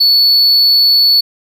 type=tone; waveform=triangle; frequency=4435 Hz; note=C#8; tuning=in tune; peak=-5 dBFS; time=0-1.21 s; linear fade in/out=10 ms; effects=none